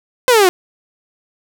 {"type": "exponential sweep", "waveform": "sawtooth", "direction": "down", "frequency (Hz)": [523, 349.2], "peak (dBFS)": -4, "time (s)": [0.28, 0.49], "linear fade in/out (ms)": 0, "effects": []}